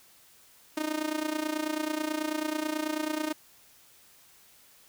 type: tone with amplitude modulation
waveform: sawtooth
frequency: 308.1 Hz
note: D#4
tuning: 17 cents flat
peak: -22 dBFS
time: 0.77-3.33 s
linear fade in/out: 5 ms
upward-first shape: sine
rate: 29.2 Hz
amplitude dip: 80%
effects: white hiss -58 dBFS RMS until 4.88 s